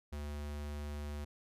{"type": "tone", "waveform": "square", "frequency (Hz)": 73.42, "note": "D2", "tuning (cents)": 0, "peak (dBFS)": -40, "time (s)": [0.12, 1.25], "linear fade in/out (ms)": 10, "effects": ["resampled to 32000 Hz"]}